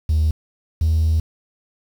triangle tone pair in turn, 77.78 / 79.78 Hz, D#2 / D#2, 0 / +44 cents, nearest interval unison, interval 44 cents, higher second, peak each -11 dBFS, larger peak neither, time 0.09-0.31 / 0.81-1.2 s, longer second, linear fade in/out 5 ms, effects tanh soft clip ceiling -10 dBFS + 7-bit

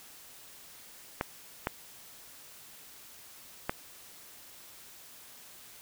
clicks, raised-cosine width 0.5 ms, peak -14 dBFS, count 3, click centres 1.211 / 1.671 / 3.695 s, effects white hiss -52 dBFS RMS until 5.81 s

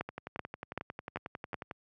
two click trains, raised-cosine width 0.5 ms, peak -24 / -19 dBFS, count 19 / 5, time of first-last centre 0.09-1.712 / 0.01-1.543 s, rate 11.1 / 2.61 Hz, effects high-pass 80 Hz 12 dB/octave

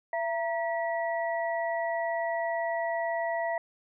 sine tone cluster, 673 / 935 / 1941 Hz, E5 / A#5 / B6, +36 / +5 / -31 cents, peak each -29 / -35 / -35 dBFS, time 0.13-3.58 s, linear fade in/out 2 ms, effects none

